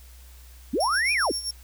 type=linear two-way sweep; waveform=sine; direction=up then down; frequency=193.9 to 2502 to 193.9 Hz; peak=-21 dBFS; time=0.73-1.32 s; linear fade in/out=10 ms; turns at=1.13 s
type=tone with tremolo; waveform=30% pulse; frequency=5500 Hz; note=F8; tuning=27 cents flat; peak=-22 dBFS; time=0.8-1.51 s; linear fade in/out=5 ms; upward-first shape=sine; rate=7.6 Hz; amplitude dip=70%
effects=added 62 Hz sine -45 dBFS peak until 1.63 s + white hiss -54 dBFS RMS until 1.63 s